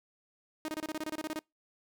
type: tone bursts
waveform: sawtooth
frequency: 311.1 Hz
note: D#4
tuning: in tune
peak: -30 dBFS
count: 13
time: 0.65-1.391 s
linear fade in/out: 0 ms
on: 33 ms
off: 26 ms
effects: noise-tail reverb RT60 0.2 s tail -26 dB re dry